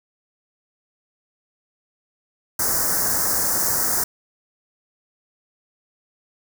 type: band-stop noise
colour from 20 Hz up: white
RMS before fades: -21 dBFS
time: 2.59-4.04 s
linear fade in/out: 5 ms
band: 1800 to 5100 Hz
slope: 48 dB/octave
effects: none